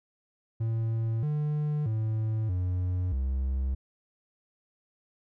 triangle tone with pitch steps, 113 / 149.8 / 109.8 / 90.7 / 66.1 Hz, A2 / D3 / A2 / F#2 / C2, +47 / +35 / -3 / -34 / +18 cents, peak -24 dBFS, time 0.6-3.75 s, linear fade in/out 10 ms, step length 630 ms, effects none

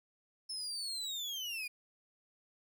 35% pulse linear sweep, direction down, 5274 to 2397 Hz, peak -36 dBFS, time 0.49-1.68 s, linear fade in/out 10 ms, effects 13-bit

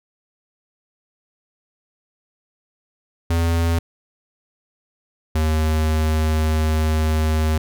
square tone pair in turn, 83.7 / 78.2 Hz, E2 / D#2, +27 / +9 cents, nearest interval minor second, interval 118 cents, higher first, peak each -17 dBFS, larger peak neither, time 3.3-3.79 / 5.35-7.58 s, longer second, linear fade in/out 5 ms, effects none

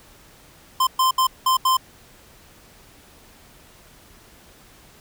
square tone bursts at uneven times, 1040 Hz, C6, 11 cents flat, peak -16 dBFS, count 5, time 0.8-0.87 / 0.99-1.11 / 1.18-1.27 / 1.46-1.57 / 1.65-1.77 s, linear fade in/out 5 ms, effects pink hiss -50 dBFS RMS until 5 s

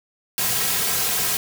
white noise with comb filter, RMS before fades -22 dBFS, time 0.38-1.37 s, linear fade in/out 0 ms, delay 3.4 ms, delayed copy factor -0.7, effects none

